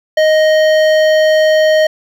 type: tone with hard clipping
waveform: triangle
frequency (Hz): 623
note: D#5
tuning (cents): +2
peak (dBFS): -9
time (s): 0.17-1.87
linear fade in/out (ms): 5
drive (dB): 17
effects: none